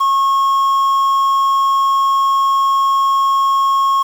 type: tone with quantisation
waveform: triangle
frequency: 1090 Hz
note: C#6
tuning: 29 cents flat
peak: -9 dBFS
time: 0-4.03 s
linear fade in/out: 10 ms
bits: 6
effects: none